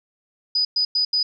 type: tone bursts at uneven times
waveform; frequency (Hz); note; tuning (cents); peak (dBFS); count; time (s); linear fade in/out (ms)
sine; 4970; D#8; -3; -17; 4; 0.55-0.65 / 0.76-0.85 / 0.95-1.05 / 1.13-1.23; 5
effects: none